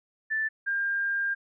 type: tone pair in turn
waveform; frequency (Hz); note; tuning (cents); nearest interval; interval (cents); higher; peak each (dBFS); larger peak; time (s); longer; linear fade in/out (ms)
sine; 1760 / 1602.1; A6 / G6; 0 / +37; major second; 163; first; -25; neither; 0.3-0.49 / 0.66-1.35; second; 20
effects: none